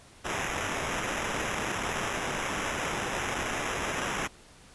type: noise with sample-and-hold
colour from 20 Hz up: white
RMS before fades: -32 dBFS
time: 0.24-4.28 s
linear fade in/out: 20 ms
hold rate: 4410 Hz
effects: pink hiss -54 dBFS RMS until 4.74 s + resampled to 24000 Hz